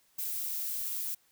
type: noise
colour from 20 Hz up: violet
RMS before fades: -35 dBFS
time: 0.18-1.15 s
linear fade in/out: 10 ms
effects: white hiss -68 dBFS RMS until 1.31 s